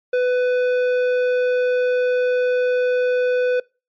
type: tone with tanh clipping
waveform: sine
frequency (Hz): 498.7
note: B4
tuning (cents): +17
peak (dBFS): -17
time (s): 0.13-3.6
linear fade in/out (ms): 5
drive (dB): 11
effects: noise-tail reverb RT60 0.3 s tail -25 dB re dry + MP3 64 kbps